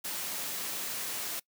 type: high-pass noise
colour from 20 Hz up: white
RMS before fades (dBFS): -36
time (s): 0.04-1.4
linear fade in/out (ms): 10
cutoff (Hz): 140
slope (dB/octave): 12
effects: noise-tail reverb RT60 0.1 s tail -23 dB re dry